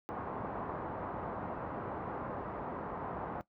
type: low-pass noise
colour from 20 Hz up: white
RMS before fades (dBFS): -40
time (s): 0.09-3.41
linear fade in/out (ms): 0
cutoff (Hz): 1100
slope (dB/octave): 24
effects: noise-tail reverb RT60 0.1 s tail -17 dB re dry + high-pass 60 Hz 12 dB/octave